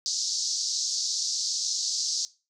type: band-pass noise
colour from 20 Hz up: white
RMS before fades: -29 dBFS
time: 0.06-2.25 s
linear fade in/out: 0 ms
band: 4300 to 6500 Hz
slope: 48 dB/octave
effects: noise-tail reverb RT60 0.3 s tail -19 dB re dry